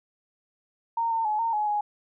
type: tone with pitch steps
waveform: sine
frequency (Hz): 922 / 906 / 850 / 916 / 844 / 833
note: A#5 / A#5 / G#5 / A#5 / G#5 / G#5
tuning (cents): -19 / -50 / +40 / -31 / +28 / +5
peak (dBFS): -23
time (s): 0.97-1.81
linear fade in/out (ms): 5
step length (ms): 140
effects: none